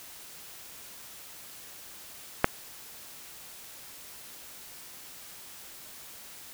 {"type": "click", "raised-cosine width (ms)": 0.5, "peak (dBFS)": -3, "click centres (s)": 2.444, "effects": ["white hiss -47 dBFS RMS until 6.53 s"]}